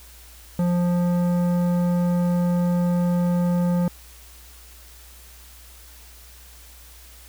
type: tone with tanh clipping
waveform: triangle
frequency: 175.8 Hz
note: F3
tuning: 12 cents sharp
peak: -20 dBFS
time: 0.59-3.88 s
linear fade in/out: 2 ms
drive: 17 dB
effects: added 60 Hz sine -46 dBFS peak until 7.28 s + white hiss -48 dBFS RMS until 7.28 s